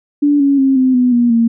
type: tone with pitch steps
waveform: sine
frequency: 290 / 279.2 / 268.7 / 258.7 / 249 / 239.7 / 230.7 Hz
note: D4 / C#4 / C4 / C4 / B3 / A#3 / A#3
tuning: -22 / +13 / +46 / -19 / +14 / +48 / -18 cents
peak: -8 dBFS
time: 0.22-1.48 s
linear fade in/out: 10 ms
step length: 180 ms
effects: none